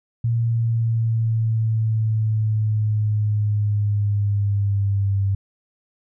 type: linear sweep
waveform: sine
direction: down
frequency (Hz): 116.54 to 98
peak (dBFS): -17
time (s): 0.24-5.35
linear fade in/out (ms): 5
effects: none